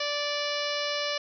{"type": "harmonic tone", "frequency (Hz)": 584, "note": "D5", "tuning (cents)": -10, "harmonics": [1, 2, 3, 4, 5, 6, 7, 8, 9, 10], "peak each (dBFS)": [-32, -37, -37, -37, -36, -40, -37, -41, -37, -46], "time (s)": [0, 1.18], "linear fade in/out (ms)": 5, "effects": []}